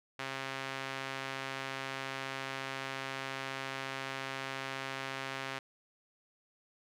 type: tone with band-pass filter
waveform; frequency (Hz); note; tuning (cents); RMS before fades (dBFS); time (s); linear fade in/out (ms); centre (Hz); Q
sawtooth; 134.4; C3; +47; -40; 0.19-5.59; 5; 2100; 0.87
effects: none